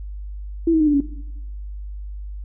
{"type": "tone with pitch steps", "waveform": "sine", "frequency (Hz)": [331.8, 318.7, 306, 293.9, 282.3], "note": ["E4", "D#4", "D#4", "D4", "C#4"], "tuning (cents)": [11, 42, -29, 1, 32], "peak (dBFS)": -13, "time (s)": [0.67, 1.005], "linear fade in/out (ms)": 5, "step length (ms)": 67, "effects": ["noise-tail reverb RT60 0.9 s tail -18 dB re dry", "added 50 Hz sine -29 dBFS peak until 2.44 s"]}